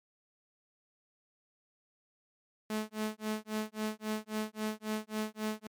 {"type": "tone with tremolo", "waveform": "sawtooth", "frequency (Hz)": 215.6, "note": "A3", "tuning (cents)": -35, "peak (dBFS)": -27, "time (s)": [2.7, 5.67], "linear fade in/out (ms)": 2, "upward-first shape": "sine", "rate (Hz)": 3.7, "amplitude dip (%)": 100, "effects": ["MP3 96 kbps"]}